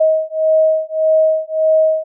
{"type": "beating tone pair", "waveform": "sine", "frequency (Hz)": [631, 632.7], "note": ["D#5", "D#5"], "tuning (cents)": [24, 29], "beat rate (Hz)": 1.7, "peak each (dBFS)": -14, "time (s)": [0, 2.04], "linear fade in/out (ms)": 10, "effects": []}